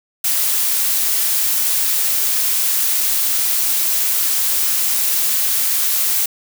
blue noise, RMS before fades -17 dBFS, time 0.24-6.26 s, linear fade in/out 5 ms, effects none

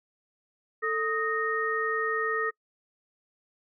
sine tone cluster, 444.4 / 1255 / 1853 Hz, A4 / D#6 / A#6, +17 / +15 / -11 cents, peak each -30 dBFS, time 0.82-2.51 s, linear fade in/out 20 ms, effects noise-tail reverb RT60 0.1 s tail -25 dB re dry

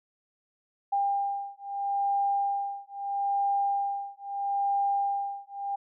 sine beating tone pair, 799 / 799.77 Hz, G5 / G5, +33 / +34 cents, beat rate 0.77 Hz, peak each -29 / -29 dBFS, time 0.92-5.76 s, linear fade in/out 10 ms, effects none

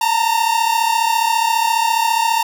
45% pulse tone pair together, 897.6 / 932.3 Hz, A5 / A#5, +34 / 0 cents, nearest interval minor second, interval 66 cents, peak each -17 dBFS, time 0.01-2.43 s, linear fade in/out 5 ms, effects none

